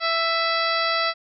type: harmonic tone with a mistuned harmonic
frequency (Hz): 663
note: E5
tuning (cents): +10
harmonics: 1 / 2 / 3 / 4 / 5 / 6 / 7 / 8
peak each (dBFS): -27 / -24 / -27 / -32 / -33 / -30 / -29 / -36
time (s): 0-1.14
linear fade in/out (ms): 50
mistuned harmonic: 4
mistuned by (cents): -32
effects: none